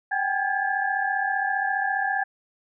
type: tone cluster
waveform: sine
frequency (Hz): 768 / 803 / 1620 / 1714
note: G5 / G5 / G#6 / A6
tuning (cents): -36 / +41 / -43 / -46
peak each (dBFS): -28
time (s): 0.11-2.24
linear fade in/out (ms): 10
effects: none